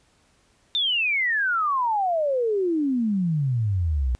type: exponential sweep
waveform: sine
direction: down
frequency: 3644 to 58.8 Hz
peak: -20 dBFS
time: 0.75-4.15 s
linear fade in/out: 0 ms
effects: pink hiss -62 dBFS RMS until 4.19 s + resampled to 22050 Hz